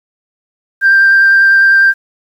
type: tone with vibrato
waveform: sine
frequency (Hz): 1581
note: G6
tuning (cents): +14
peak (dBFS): -3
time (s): 0.81-1.94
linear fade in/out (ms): 50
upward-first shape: sine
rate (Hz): 10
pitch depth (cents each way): 10
effects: tanh soft clip ceiling -1 dBFS + 7-bit